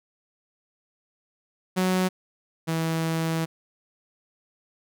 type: tone pair in turn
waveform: sawtooth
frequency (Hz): 185 / 162.78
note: F#3 / E3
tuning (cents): 0 / -21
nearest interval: major second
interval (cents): 221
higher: first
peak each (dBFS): -17 / -20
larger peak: first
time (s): 1.76-2.09 / 2.67-3.46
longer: second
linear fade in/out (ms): 20
effects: none